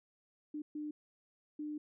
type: tone bursts at uneven times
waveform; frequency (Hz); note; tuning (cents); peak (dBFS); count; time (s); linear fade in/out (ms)
sine; 300; D4; +37; -38; 3; 0.54-0.62 / 0.75-0.91 / 1.59-1.78; 5
effects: none

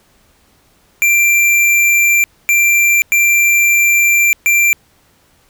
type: tone bursts at uneven times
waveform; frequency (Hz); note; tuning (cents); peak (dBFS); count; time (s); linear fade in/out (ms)
square; 2361; D7; +9; -9; 4; 1.02-2.24 / 2.49-3.02 / 3.12-4.33 / 4.46-4.73; 0
effects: pink hiss -53 dBFS RMS until 5.49 s

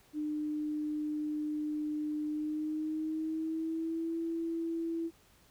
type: tone with pitch glide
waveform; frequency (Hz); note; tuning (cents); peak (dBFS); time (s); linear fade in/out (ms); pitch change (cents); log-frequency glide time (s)
sine; 301.9 to 331.1; D4 to E4; +48 to +8; -32; 0.13-5.11; 50; +160; 2.28-4.18
effects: pink hiss -64 dBFS RMS until 5.5 s

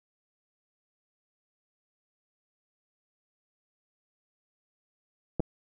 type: clicks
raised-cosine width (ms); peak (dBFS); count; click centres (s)
2; -15; 2; 5.397 / 5.403
effects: none

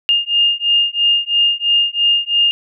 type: beating tone pair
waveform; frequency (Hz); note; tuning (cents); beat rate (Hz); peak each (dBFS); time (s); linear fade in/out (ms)
sine; 2823 / 2826; F7 / F7; +18 / +20; 3; -15; 0.09-2.51; 0
effects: none

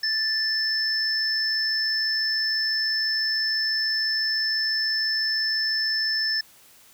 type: tone pair together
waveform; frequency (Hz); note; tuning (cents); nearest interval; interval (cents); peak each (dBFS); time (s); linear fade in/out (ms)
sine; 1760 / 5274; A6 / E8; 0 / 0; octave + perfect fifth; 1900; -27 / -23; 0.03-6.41; 5
effects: white hiss -53 dBFS RMS until 6.93 s

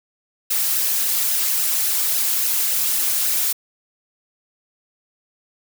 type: noise with flanger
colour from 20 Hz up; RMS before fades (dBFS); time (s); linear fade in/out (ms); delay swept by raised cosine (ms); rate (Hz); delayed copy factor
blue; -20; 0.5-3.53; 10; 0.86 to 4.56; 3.6; -0.75
effects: none

